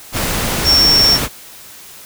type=tone in noise; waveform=sine; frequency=5470 Hz; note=F8; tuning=37 cents flat; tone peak=-8 dBFS; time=0.64-1.19 s; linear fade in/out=50 ms; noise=pink; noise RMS=-18 dBFS; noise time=0.12-1.29 s; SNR=+7 dB; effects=white hiss -37 dBFS RMS until 2.05 s